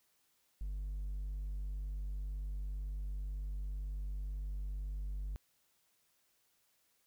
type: tone with hard clipping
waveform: sine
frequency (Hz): 49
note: G1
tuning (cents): 0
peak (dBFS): -38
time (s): 0.61-5.36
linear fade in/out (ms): 0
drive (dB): 2
effects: white hiss -75 dBFS RMS until 7.06 s